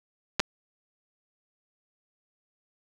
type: clicks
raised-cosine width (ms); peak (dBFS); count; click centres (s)
0.2; -6; 2; 0.396 / 0.401
effects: none